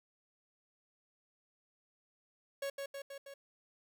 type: tone with echo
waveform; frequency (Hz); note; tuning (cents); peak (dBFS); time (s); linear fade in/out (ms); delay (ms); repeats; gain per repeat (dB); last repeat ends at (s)
45% pulse; 554.4; C#5; 0; -36; 2.62-2.7; 5; 160; 4; -3; 3.34
effects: none